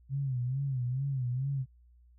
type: tone with vibrato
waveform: sine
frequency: 130.81 Hz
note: C3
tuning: in tune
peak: -29 dBFS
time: 0.09-1.66 s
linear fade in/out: 50 ms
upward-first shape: sine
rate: 2.3 Hz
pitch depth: 120 cents each way
effects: added 60 Hz sine -57 dBFS peak until 2.18 s